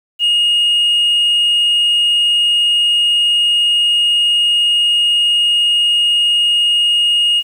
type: tone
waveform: sine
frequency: 2861 Hz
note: F7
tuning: 41 cents sharp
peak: -8 dBFS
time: 0.19-7.43 s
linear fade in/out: 50 ms
effects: tanh soft clip ceiling -8 dBFS + 7-bit